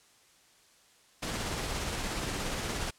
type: noise with tremolo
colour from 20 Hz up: pink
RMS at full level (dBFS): -33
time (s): 1.22-2.91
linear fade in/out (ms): 10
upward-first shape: sine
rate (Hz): 17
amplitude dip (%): 25
effects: white hiss -62 dBFS RMS until 2.98 s + low-pass 9000 Hz 12 dB/octave